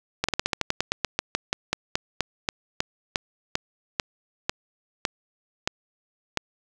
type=slowing click train; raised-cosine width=0.2 ms; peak=-5 dBFS; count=26; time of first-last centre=0.24-6.373 s; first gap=46 ms; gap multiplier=1.12; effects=none